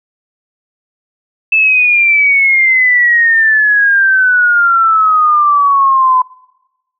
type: exponential sweep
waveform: sine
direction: down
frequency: 2637 to 1011 Hz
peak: -6 dBFS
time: 1.52-6.22 s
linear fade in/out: 5 ms
effects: noise-tail reverb RT60 1.0 s tail -25 dB re dry